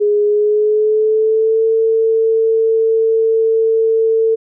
sine tone with pitch glide, 415.3 to 447.7 Hz, G#4 to A4, 0 to +30 cents, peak -10 dBFS, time 0-4.36 s, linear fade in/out 20 ms, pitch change +130 cents, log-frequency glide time 0.25-1.66 s, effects none

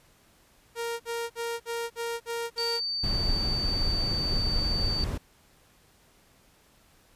sawtooth tone bursts, 466.2 Hz, A#4, in tune, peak -26 dBFS, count 7, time 0.75-2.806 s, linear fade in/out 50 ms, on 250 ms, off 51 ms
sine tone, 4589 Hz, D8, 41 cents flat, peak -28 dBFS, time 2.58-5.04 s, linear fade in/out 0 ms
brown noise, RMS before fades -29 dBFS, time 3.03-5.18 s, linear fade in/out 10 ms
effects pink hiss -61 dBFS RMS until 7.15 s + resampled to 32000 Hz

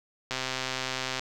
click train, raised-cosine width 0.2 ms, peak -13 dBFS, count 116, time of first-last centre 0.31-1.195 s, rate 130 Hz, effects none

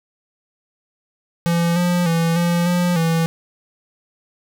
square tone with pitch steps, 170.1 / 176.3 / 166.2 / 172.4 / 176.6 / 164.6 Hz, F3 / F3 / E3 / F3 / F3 / E3, -45 / +17 / +15 / -22 / +20 / -2 cents, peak -16 dBFS, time 1.46-3.26 s, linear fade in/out 0 ms, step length 300 ms, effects none

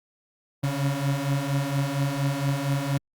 35% pulse beating tone pair, 137.1 / 141.4 Hz, C#3 / C#3, -19 / +35 cents, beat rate 4.3 Hz, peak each -26 / -24 dBFS, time 0.63-2.98 s, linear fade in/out 10 ms, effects Opus 48 kbps

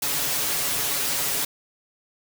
white noise with comb filter, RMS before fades -25 dBFS, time 0.02-1.45 s, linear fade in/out 5 ms, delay 7.1 ms, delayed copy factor +1, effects none

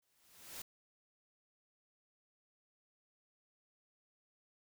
white noise with exponential growth, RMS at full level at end -44 dBFS, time 0.02-0.62 s, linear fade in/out 5 ms, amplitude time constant 130 ms, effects none

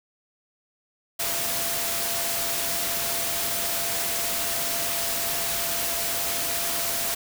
sine tone in noise, 679 Hz, F5, 49 cents flat, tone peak -36 dBFS, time 1.19-7.15 s, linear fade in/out 10 ms, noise white, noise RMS -27 dBFS, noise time 1.19-7.15 s, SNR -12 dB, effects none

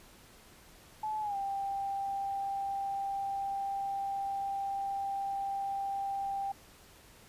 sine tone with pitch glide, 861 to 789.5 Hz, A5 to G5, -38 to +12 cents, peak -32 dBFS, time 1.03-6.52 s, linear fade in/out 5 ms, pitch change -150 cents, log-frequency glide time 1.21-1.36 s, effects pink hiss -57 dBFS RMS until 7.28 s + resampled to 32000 Hz

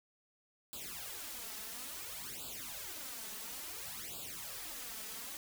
white noise with flanger, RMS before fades -45 dBFS, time 0.73-5.37 s, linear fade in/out 0 ms, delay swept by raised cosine 0.25 to 4.65 ms, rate 0.58 Hz, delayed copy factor +1, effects none

